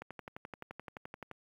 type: click train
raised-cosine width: 0.5 ms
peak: -28 dBFS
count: 16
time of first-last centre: 0.02-1.313 s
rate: 11.6 Hz
effects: high-pass 80 Hz 12 dB/octave + 10-bit